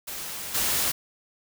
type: noise with level steps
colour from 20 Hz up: white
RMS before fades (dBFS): -35 / -25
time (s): 0.07-0.92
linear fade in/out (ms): 10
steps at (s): 0.54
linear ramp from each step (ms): 10
effects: none